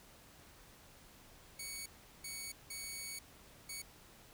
10% pulse tone bursts at uneven times, 2234 Hz, C#7, 13 cents sharp, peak -34 dBFS, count 4, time 1.59-1.86 / 2.24-2.52 / 2.7-3.19 / 3.69-3.82 s, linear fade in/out 5 ms, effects pink hiss -60 dBFS RMS until 4.33 s

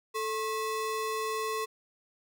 square ring-modulated tone, 760 Hz, F#5, 46 cents sharp, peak -28 dBFS, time 0.14-1.66 s, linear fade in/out 20 ms, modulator 321 Hz, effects none

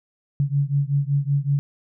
sine beating tone pair, 139.1 / 144.4 Hz, C#3 / D3, +6 / -29 cents, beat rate 5.3 Hz, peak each -21 / -22 dBFS, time 0.4-1.59 s, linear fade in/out 0 ms, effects none

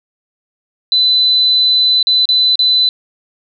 sine tone with dropouts, 4010 Hz, B7, 26 cents sharp, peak -8 dBFS, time 0.92-2.89 s, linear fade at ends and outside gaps 1 ms, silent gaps 2.028-2.07 / 2.255-2.289 / 2.556-2.592 s, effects none

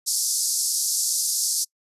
pink band-pass noise, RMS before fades -24 dBFS, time 0.06-1.65 s, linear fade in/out 20 ms, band 4800 to 12000 Hz, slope 48 dB/octave, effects noise-tail reverb RT60 0.1 s tail -26 dB re dry + resampled to 32000 Hz

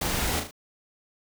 pink noise with echo, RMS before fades -28 dBFS, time 0.01-0.4 s, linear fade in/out 5 ms, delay 37 ms, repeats 3, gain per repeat -6 dB, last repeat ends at 0.511 s, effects none

